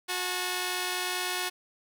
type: tone pair together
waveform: 5% pulse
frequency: 364.3 / 866.5 Hz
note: F#4 / A5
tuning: -27 / -27 cents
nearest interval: octave + minor third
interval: 1500 cents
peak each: -19 / -23 dBFS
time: 0.08-1.5 s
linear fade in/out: 20 ms
effects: none